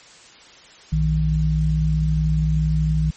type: tone pair together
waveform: sine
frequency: 60.7 / 156.08 Hz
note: B1 / D#3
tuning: -29 / +6 cents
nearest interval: octave + major third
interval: 1635 cents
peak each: -20 / -18 dBFS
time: 0.92-3.11 s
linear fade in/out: 10 ms
effects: white hiss -46 dBFS RMS until 3.16 s + MP3 32 kbps